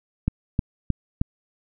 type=click train; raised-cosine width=5 ms; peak=-8 dBFS; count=4; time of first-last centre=0.28-1.215 s; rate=3.21 Hz; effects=none